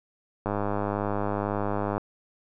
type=click train; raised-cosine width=1 ms; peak=-14 dBFS; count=156; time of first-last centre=0.46-1.98 s; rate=102 Hz; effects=none